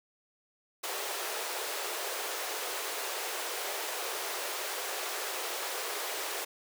pink high-pass noise, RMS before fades -36 dBFS, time 0.83-6.45 s, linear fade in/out 10 ms, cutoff 380 Hz, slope 48 dB/octave, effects none

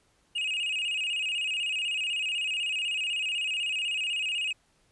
triangle tone with vibrato, 2692 Hz, E7, 36 cents sharp, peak -26 dBFS, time 0.35-4.53 s, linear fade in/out 10 ms, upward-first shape square, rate 16 Hz, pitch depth 100 cents each way, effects pink hiss -67 dBFS RMS until 4.91 s + resampled to 24000 Hz

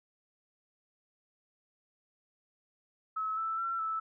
sine tone with pitch steps, 1292 / 1321 / 1353 / 1313 Hz, E6 / E6 / E6 / E6, -35 / +3 / +45 / -7 cents, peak -31 dBFS, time 3.16-4 s, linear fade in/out 10 ms, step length 210 ms, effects none

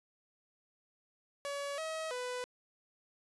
sawtooth tone with pitch steps, 566 / 638 / 497.7 Hz, C#5 / D#5 / B4, +36 / +43 / +13 cents, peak -33 dBFS, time 1.45-2.44 s, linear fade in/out 0 ms, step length 330 ms, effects resampled to 24000 Hz

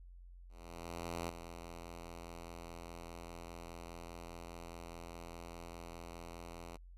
5% pulse tone with ADSR envelope, 84.9 Hz, F2, 48 cents flat, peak -27 dBFS, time 0.49-6.77 s, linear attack 800 ms, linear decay 10 ms, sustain -10 dB, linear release 9 ms, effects added 44 Hz sine -52 dBFS peak until 6.97 s + resampled to 32000 Hz

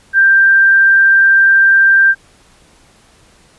sine tone, 1579 Hz, G6, 12 cents sharp, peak -5 dBFS, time 0.13-2.15 s, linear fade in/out 50 ms, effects pink hiss -48 dBFS RMS until 3.58 s + resampled to 24000 Hz

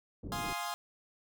white low-pass noise, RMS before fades -42 dBFS, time 0.23-0.53 s, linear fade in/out 5 ms, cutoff 360 Hz, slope 24 dB/octave
sawtooth chord, F minor seventh, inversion none, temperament equal, 698.5 / 830.6 / 1046.5 / 1244.5 Hz, F5 / Ab5 / C6 / Eb6, 0 / 0 / 0 / 0 cents, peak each -37 / -37 / -36 / -39 dBFS, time 0.32-0.74 s, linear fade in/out 0 ms
effects none

